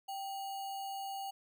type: tone with sample-and-hold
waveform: sine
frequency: 783 Hz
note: G5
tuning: 2 cents flat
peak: -38 dBFS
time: 0.08-1.31 s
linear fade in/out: 10 ms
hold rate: 3675 Hz
effects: none